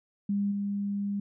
sine tone with level steps, 201.5 Hz, G3, 48 cents sharp, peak -25 / -28 dBFS, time 0.29-1.2 s, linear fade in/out 5 ms, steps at 0.51 s, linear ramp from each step 10 ms, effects none

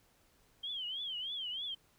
sine tone with vibrato, 3161 Hz, G7, 14 cents sharp, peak -37 dBFS, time 0.63-1.75 s, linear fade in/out 10 ms, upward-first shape triangle, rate 3.2 Hz, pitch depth 180 cents each way, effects pink hiss -69 dBFS RMS until 1.98 s

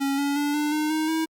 square tone with pitch steps, 276 / 282.9 / 290.1 / 297.4 / 304.8 / 312.5 / 320.4 Hz, C#4 / C#4 / D4 / D4 / D#4 / D#4 / E4, -7 / +35 / -21 / +22 / -36 / +8 / -49 cents, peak -23 dBFS, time 0-1.26 s, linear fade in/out 20 ms, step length 180 ms, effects Opus 48 kbps

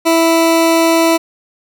20% pulse tone, 329.6 Hz, E4, in tune, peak -4 dBFS, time 0.05-1.18 s, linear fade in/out 20 ms, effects none

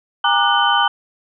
sine tone cluster, 810 / 933 / 1189 / 1472 / 3055 Hz, G#5 / A#5 / D6 / F#6 / G7, -43 / +1 / +21 / -9 / -45 cents, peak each -19 dBFS, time 0.24-0.88 s, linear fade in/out 5 ms, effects none

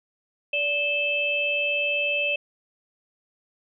sine tone cluster, 579 / 2620 / 3126 Hz, D5 / E7 / G7, -25 / -11 / -6 cents, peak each -29 / -23 / -32 dBFS, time 0.53-2.36 s, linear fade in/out 5 ms, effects none

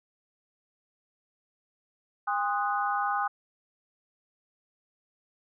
sine chord, Ab dominant seventh, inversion none, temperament equal with one note detuned, 809.8 / 1046.5 / 1244.5 / 1480 Hz, Ab5 / C6 / Eb6 / Gb6, -44 / 0 / 0 / 0 cents, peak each -29 / -35 / -30 / -34 dBFS, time 2.27-3.28 s, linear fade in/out 10 ms, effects none

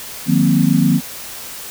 sine chord, C half-diminished seventh, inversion first, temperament equal with one note detuned, 155.56 / 181.82 / 233.1 / 261.6 Hz, Eb3 / Gb3 / Bb3 / C4, 0 / -30 / 0 / 0 cents, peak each -16 dBFS, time 0.26-1.01 s, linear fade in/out 50 ms, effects white hiss -31 dBFS RMS until 1.7 s

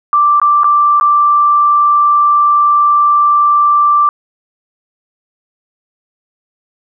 sine tone with dropouts, 1174.7 Hz, D6, in tune, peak -6 dBFS, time 0.13-4.09 s, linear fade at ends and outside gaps 1 ms, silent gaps 0.399-0.416 / 0.634-0.643 / 0.999-1.01 s, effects none

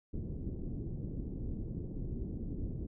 pink low-pass noise, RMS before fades -39 dBFS, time 0.13-2.87 s, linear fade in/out 10 ms, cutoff 340 Hz, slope 24 dB/octave, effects none

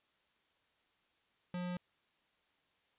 square tone, 178.5 Hz, F3, 38 cents sharp, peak -38 dBFS, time 1.54-1.77 s, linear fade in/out 2 ms, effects white hiss -75 dBFS RMS until 2.98 s + resampled to 8000 Hz

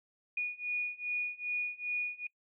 sine beating tone pair, 2454 / 2456.5 Hz, D#7 / D#7, -25 / -23 cents, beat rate 2.5 Hz, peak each -36 / -35 dBFS, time 0.37-2.27 s, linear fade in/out 5 ms, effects noise-tail reverb RT60 0.1 s tail -24 dB re dry

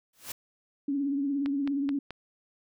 white noise with exponential growth, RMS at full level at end -33 dBFS, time 0.13-0.32 s, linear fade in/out 5 ms, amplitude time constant 41 ms
sine tone with vibrato, 280 Hz, C#4, 18 cents sharp, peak -26 dBFS, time 0.88-1.99 s, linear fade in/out 5 ms, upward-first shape triangle, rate 17 Hz, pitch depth 67 cents each way
click train, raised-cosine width 0.3 ms, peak -22 dBFS, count 4, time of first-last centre 1.46-2.107 s, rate 4.64 Hz
effects none

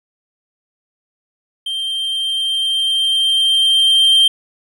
triangle tone with level ramp, 3156 Hz, G7, 11 cents sharp, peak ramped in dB -18 to -6 dBFS, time 1.66-4.28 s, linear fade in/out 5 ms, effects none

